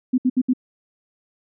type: tone bursts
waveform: sine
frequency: 254.3 Hz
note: C4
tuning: 49 cents flat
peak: -14 dBFS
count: 4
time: 0.13-0.535 s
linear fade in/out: 10 ms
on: 51 ms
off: 67 ms
effects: none